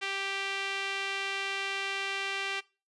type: tone with band-pass filter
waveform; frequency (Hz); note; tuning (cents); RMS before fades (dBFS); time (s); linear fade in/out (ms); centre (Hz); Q
sawtooth; 392; G4; 0; -34; 0.01-2.61; 20; 2600; 1.7
effects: noise-tail reverb RT60 0.3 s tail -20 dB re dry + resampled to 24000 Hz